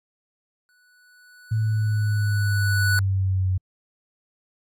square tone with exponential growth, 1480 Hz, F#6, in tune, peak -20 dBFS, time 0.69-2.99 s, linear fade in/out 0 ms, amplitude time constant 500 ms
sine exponential sweep, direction down, 110.7 to 92.5 Hz, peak -19 dBFS, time 1.51-3.58 s, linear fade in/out 10 ms
effects AAC 64 kbps

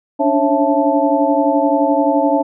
sine tone cluster, 283.4 / 295 / 545 / 664 / 875 Hz, C#4 / D4 / C#5 / E5 / A5, +38 / +8 / -29 / +12 / -10 cents, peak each -18 dBFS, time 0.19-2.43 s, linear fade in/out 20 ms, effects none

